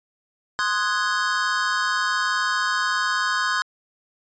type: chord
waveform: square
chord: Ab dominant seventh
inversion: first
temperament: equal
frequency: 1046.5 / 1244.5 / 1480 / 1661.2 Hz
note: C6 / Eb6 / Gb6 / Ab6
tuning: 0 / 0 / 0 / 0 cents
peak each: -27 / -28 / -26 / -27 dBFS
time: 0.59-3.62 s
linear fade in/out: 0 ms
effects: resampled to 16000 Hz